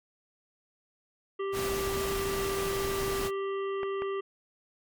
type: harmonic tone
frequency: 392 Hz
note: G4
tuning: in tune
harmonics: 1 / 3 / 5 / 7 / 8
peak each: -30 / -38 / -46 / -50 / -52 dBFS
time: 1.39-4.21 s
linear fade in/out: 10 ms
type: noise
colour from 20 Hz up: pink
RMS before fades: -35 dBFS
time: 1.52-3.31 s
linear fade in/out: 50 ms
type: clicks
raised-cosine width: 0.5 ms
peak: -22 dBFS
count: 3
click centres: 2.587 / 3.832 / 4.021 s
effects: MP3 96 kbps